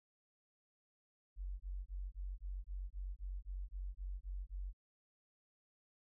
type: tone bursts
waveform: sine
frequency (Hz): 46.5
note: F#1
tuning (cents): +9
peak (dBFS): -40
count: 13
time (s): 1.36-4.732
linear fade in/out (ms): 50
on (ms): 240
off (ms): 21
effects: none